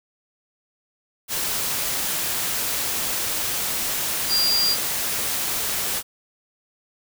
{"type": "tone in noise", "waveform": "sine", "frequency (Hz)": 4775, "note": "D8", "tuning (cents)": 28, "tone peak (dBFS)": -18, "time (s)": [4.28, 4.77], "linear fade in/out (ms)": 50, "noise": "white", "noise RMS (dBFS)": -25, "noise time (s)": [1.28, 6.03], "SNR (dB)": 4, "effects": []}